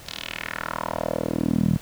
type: tone with band-pass filter sweep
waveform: 10% pulse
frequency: 40.03 Hz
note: D#1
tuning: 50 cents sharp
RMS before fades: -26 dBFS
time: 0.06-1.77 s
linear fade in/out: 10 ms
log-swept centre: 4400 to 160 Hz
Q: 2.4
effects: pink hiss -44 dBFS RMS until 1.81 s